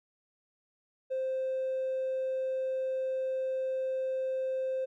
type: tone with hard clipping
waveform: sine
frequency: 523.3 Hz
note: C5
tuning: in tune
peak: -30 dBFS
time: 1.1-4.86 s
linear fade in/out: 20 ms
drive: 1 dB
effects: none